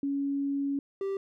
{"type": "tone pair in turn", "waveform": ["sine", "triangle"], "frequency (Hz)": [279.5, 391.2], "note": ["C#4", "G4"], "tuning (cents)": [14, -4], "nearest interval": "tritone", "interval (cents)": 582, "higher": "second", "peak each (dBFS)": -27, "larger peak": "neither", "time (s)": [[0.03, 0.79], [1.01, 1.17]], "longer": "first", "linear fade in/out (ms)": 2, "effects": []}